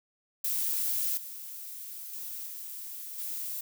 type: noise with level steps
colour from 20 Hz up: violet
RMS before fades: -30 / -42 / -39 / -41 / -36 dBFS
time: 0.44-3.61 s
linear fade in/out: 5 ms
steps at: 1.17 / 2.13 / 2.46 / 3.18 s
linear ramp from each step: 5 ms
effects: none